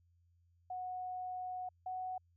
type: tone pair in turn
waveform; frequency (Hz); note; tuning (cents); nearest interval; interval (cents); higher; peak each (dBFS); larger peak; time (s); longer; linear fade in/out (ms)
sine; 734 / 741.2; F#5 / F#5; -14 / +3; unison; 17; second; -39 / -38; second; 0.7-1.69 / 1.86-2.18; first; 5
effects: added 86 Hz sine -68 dBFS peak until 2.36 s